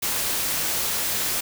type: noise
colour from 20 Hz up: white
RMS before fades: -25 dBFS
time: 0.02-1.41 s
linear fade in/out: 10 ms
effects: none